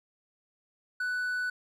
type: tone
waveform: triangle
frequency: 1488 Hz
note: F#6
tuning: 9 cents sharp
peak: -27 dBFS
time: 1-1.5 s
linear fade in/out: 5 ms
effects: none